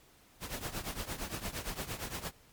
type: noise with tremolo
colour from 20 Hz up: pink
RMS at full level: -36 dBFS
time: 0.4-2.32 s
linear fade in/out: 50 ms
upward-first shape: triangle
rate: 8.7 Hz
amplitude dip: 85%
effects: pink hiss -62 dBFS RMS until 2.52 s + MP3 96 kbps